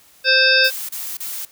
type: harmonic tone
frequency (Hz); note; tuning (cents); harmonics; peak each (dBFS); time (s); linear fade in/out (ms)
523.3; C5; 0; 1 / 3 / 5 / 7 / 9 / 10; -21 / -15 / -18 / -20 / -20 / -20; 0.24-0.71; 50
type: noise bursts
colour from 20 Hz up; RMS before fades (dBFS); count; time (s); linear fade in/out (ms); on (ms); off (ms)
blue; -28; 3; 0.64-1.452; 5; 250; 31
effects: white hiss -51 dBFS RMS until 1.51 s